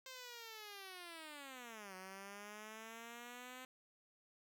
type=linear two-way sweep; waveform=5% pulse; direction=down then up; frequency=527 to 185 to 257.8 Hz; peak=-39 dBFS; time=0.06-3.65 s; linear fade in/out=2 ms; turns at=1.95 s; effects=none